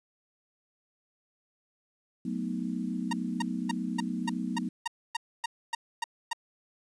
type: chord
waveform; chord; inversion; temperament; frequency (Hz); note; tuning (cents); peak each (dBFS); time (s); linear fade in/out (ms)
sine; B dominant seventh; second; equal; 185 / 220 / 246.9 / 311.1; F#3 / A3 / B3 / D#4; 0 / 0 / 0 / 0; -35 / -36 / -34 / -39; 2.25-4.69; 5
type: tone bursts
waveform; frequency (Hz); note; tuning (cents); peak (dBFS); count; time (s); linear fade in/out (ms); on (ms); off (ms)
sawtooth; 932; A#5; -1; -24; 12; 3.11-6.332; 5; 21; 270
effects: resampled to 22050 Hz + 10-bit